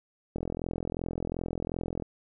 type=click train; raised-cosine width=2 ms; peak=-19 dBFS; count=72; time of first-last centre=0.36-2.023 s; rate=42.7 Hz; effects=none